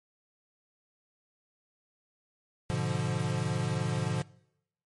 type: chord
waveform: square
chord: G# diminished seventh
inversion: none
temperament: equal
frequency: 103.83 / 123.47 / 146.83 / 174.61 Hz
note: G#2 / B2 / D3 / F3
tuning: 0 / 0 / 0 / 0 cents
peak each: -37 / -34 / -34 / -35 dBFS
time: 2.7-4.22 s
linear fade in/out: 0 ms
effects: noise-tail reverb RT60 0.8 s tail -23 dB re dry + MP3 48 kbps